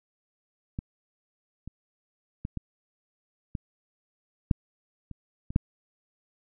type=clicks; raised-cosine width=5 ms; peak=-19 / -26 / -20 / -19 / -19 / -8 / -28 / -24 / -9 dBFS; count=9; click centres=0.789 / 1.676 / 2.451 / 2.573 / 3.552 / 4.512 / 5.113 / 5.505 / 5.561 s; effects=none